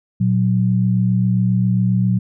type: tone pair together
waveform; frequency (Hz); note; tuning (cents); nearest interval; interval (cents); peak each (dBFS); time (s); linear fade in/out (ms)
sine; 117.57 / 185; A#2 / F#3; +15 / 0; minor sixth; 785; -16; 0.2-2.19; 10
effects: none